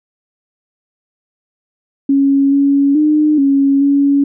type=tone with pitch steps; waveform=sine; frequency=276.3 / 279.8 / 303.3 / 276.4 / 281.1 Hz; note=C#4 / C#4 / D#4 / C#4 / C#4; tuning=-6 / +16 / -44 / -5 / +24 cents; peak=-8 dBFS; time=2.09-4.24 s; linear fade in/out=5 ms; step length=430 ms; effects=none